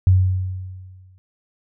sine tone with exponential decay, 93 Hz, F#2, 9 cents sharp, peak -8 dBFS, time 0.07-1.18 s, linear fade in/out 0 ms, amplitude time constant 240 ms, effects none

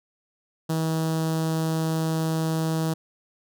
sawtooth tone with notch filter, 160.6 Hz, E3, 45 cents flat, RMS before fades -25 dBFS, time 0.69-2.94 s, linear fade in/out 10 ms, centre 2200 Hz, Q 1, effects none

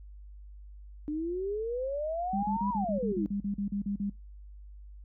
sine exponential two-way sweep, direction up then down, 293.7 to 1001 to 293.7 Hz, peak -30 dBFS, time 1.08-3.26 s, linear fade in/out 0 ms, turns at 2.7 s
sine tone bursts, 201.4 Hz, G3, 47 cents sharp, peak -29 dBFS, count 13, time 2.33-4.098 s, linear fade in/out 5 ms, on 100 ms, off 39 ms
effects noise-tail reverb RT60 0.2 s tail -23 dB re dry + added 50 Hz sine -45 dBFS peak until 5.04 s

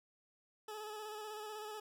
20% pulse tone with vibrato, 426.4 Hz, G#4, 46 cents sharp, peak -39 dBFS, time 0.68-1.8 s, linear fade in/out 5 ms, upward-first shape square, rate 16 Hz, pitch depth 26 cents each way, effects none

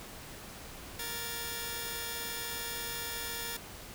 5% pulse tone pair together, 466.2 / 1738.9 Hz, A#4 / A6, 0 / -21 cents, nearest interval octave + major seventh, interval 2279 cents, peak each -28 dBFS, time 0.99-3.57 s, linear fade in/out 5 ms, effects pink hiss -47 dBFS RMS until 3.94 s

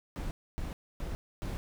brown noise bursts, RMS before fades -36 dBFS, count 4, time 0.16-1.57 s, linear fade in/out 0 ms, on 150 ms, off 270 ms, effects none

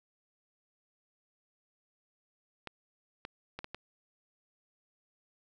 clicks, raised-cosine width 0.3 ms, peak -24 dBFS, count 5, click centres 2.673 / 3.251 / 3.59 / 3.644 / 3.746 s, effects none

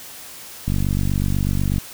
click train, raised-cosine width 5 ms, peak -9 dBFS, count 54, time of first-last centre 0.68-1.782 s, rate 48.1 Hz, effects white hiss -38 dBFS RMS until 1.93 s

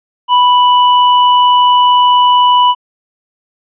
square tone, 987.8 Hz, B5, in tune, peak -6 dBFS, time 0.28-2.75 s, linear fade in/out 50 ms, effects resampled to 8000 Hz

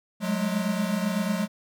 square tone cluster, 182.9 / 204.6 / 212.7 Hz, F#3 / G#3 / G#3, -20 / -26 / +42 cents, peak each -29 / -31 / -29 dBFS, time 0.2-1.48 s, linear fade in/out 50 ms, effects none

